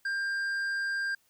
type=tone with tanh clipping; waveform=sine; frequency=1594 Hz; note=G6; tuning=28 cents sharp; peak=-30 dBFS; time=0.05-1.15 s; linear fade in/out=5 ms; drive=7 dB; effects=white hiss -69 dBFS RMS until 1.29 s